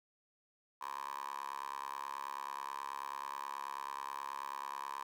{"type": "tone with high-pass filter", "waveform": "10% pulse", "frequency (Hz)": 69.3, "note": "C#2", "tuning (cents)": 0, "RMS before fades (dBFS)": -43, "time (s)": [0.81, 5.03], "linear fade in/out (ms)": 5, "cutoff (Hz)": 1000, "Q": 6.7, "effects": []}